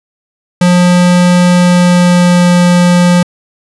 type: tone with pitch glide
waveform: square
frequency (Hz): 177.9 to 176.67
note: F3 to F3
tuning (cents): +32 to +20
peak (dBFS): -5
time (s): 0.61-3.23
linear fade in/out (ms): 5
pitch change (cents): -12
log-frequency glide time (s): 1.56-2.55
effects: resampled to 24000 Hz